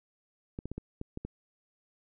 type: clicks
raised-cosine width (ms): 3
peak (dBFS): -24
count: 7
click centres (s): 0.589 / 0.656 / 0.716 / 0.78 / 1.014 / 1.174 / 1.25
effects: none